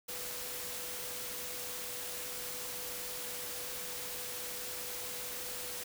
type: tone in noise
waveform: sine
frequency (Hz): 493.9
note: B4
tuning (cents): 0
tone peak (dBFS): -50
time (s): 0.08-5.84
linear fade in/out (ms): 10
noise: white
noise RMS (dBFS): -41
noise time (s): 0.08-5.84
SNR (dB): -12
effects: none